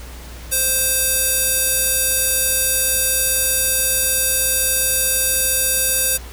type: tone with band-pass filter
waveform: square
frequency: 523.3 Hz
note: C5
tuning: in tune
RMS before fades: -18 dBFS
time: 0.51-6.18 s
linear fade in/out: 20 ms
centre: 11000 Hz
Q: 1.9
effects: added 60 Hz sine -33 dBFS peak until 6.32 s + pink hiss -39 dBFS RMS until 6.32 s